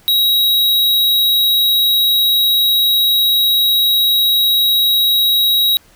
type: tone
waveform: square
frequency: 3832 Hz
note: A#7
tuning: 47 cents sharp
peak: -11 dBFS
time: 0.08-5.77 s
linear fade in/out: 0 ms
effects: pink hiss -49 dBFS RMS until 5.95 s